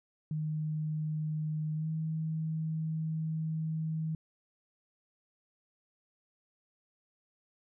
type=tone with pitch glide; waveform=sine; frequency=154.5 to 158.75 Hz; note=D#3 to D#3; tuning=-12 to +35 cents; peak=-31 dBFS; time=0.31-4.15 s; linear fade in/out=2 ms; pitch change=+47 cents; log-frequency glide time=1.75-1.88 s; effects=none